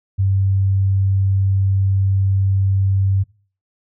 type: tone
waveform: sine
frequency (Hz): 97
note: G2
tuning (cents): -18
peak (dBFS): -13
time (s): 0.18-3.24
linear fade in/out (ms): 20
effects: noise-tail reverb RT60 0.4 s tail -22 dB re dry